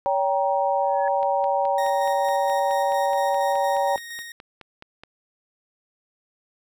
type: chord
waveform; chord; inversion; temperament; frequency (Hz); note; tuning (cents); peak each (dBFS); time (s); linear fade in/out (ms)
sine; G diminished; second; just; 564.5 / 784 / 940.8; Db5 / G5 / Bb5; +31 / 0 / +16; -23 / -23 / -25; 0.06-3.96; 0
type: tone with exponential growth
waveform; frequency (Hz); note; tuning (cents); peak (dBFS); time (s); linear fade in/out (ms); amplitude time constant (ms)
sine; 1700; G#6; +40; -29; 0.8-1.08; 1; 59
type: click train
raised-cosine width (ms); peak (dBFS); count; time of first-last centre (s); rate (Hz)
0.3; -25; 19; 1.23-5.035; 4.73
type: tone with tremolo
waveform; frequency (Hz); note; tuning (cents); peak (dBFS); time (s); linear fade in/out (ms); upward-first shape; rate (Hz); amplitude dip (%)
sawtooth; 1864.7; A#6; 0; -29; 1.78-4.32; 2; square; 4.3; 35
effects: none